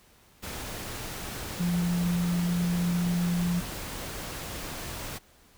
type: tone in noise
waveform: sine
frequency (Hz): 174.61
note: F3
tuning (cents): 0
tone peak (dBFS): -24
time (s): 1.59-3.61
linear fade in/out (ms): 20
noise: pink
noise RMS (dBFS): -37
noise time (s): 0.42-5.19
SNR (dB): +10
effects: pink hiss -59 dBFS RMS until 5.57 s